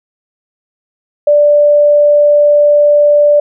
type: tone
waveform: sine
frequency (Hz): 587.3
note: D5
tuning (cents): 0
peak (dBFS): -4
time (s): 1.27-3.4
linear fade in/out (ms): 5
effects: none